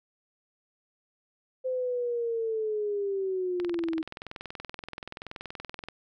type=linear sweep; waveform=sine; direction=down; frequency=518 to 318 Hz; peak=-27 dBFS; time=1.64-4.03 s; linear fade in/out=20 ms
type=click train; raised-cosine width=0.3 ms; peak=-22 dBFS; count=49; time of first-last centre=3.6-5.886 s; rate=21 Hz
effects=none